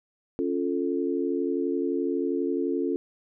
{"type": "chord", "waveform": "sine", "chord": "Db augmented", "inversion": "none", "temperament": "equal", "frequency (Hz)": [277.2, 349.2, 440], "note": ["Db4", "F4", "A4"], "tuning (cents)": [0, 0, 0], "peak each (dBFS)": [-28, -28, -30], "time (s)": [0.39, 2.96], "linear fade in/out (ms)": 0, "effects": []}